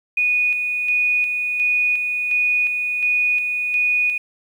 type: tone with tremolo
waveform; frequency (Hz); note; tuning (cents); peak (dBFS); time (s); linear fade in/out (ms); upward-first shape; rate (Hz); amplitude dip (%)
sine; 2475; D#7; -10; -15; 0.17-4.18; 5; square; 1.4; 40
effects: 8-bit